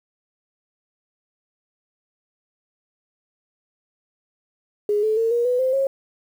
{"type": "tone with pitch steps", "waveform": "sine", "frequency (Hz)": [415.3, 434.2, 453.9, 474.6, 496.2, 518.7, 542.3], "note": ["G#4", "A4", "A#4", "A#4", "B4", "C5", "C#5"], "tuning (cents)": [0, -23, -46, 31, 8, -15, -38], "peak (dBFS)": -17, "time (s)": [4.89, 5.87], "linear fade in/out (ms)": 2, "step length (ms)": 140, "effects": ["8-bit"]}